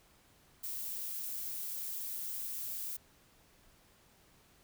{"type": "noise", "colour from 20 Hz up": "violet", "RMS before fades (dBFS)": -40, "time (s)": [0.63, 2.97], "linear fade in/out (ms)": 10, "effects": ["pink hiss -65 dBFS RMS until 4.63 s"]}